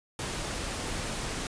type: noise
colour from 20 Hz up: pink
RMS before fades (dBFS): -34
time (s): 0.19-1.47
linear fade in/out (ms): 2
effects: resampled to 22050 Hz